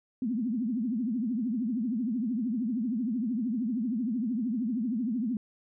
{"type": "tone with vibrato", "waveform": "sine", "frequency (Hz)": 234.2, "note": "A#3", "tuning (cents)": 8, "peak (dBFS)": -27, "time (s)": [0.22, 5.37], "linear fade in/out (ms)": 2, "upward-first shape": "triangle", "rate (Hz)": 13, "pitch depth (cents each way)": 260, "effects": []}